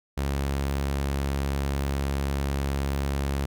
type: tone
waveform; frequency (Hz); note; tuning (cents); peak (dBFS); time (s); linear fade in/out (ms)
sawtooth; 69.3; C#2; 0; -21; 0.17-3.46; 10
effects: none